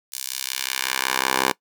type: tone with high-pass filter sweep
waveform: 10% pulse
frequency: 65.41 Hz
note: C2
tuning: in tune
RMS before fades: -25 dBFS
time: 0.12-1.52 s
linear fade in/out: 10 ms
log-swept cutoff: 6500 to 580 Hz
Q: 0.75
effects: noise-tail reverb RT60 0.1 s tail -21 dB re dry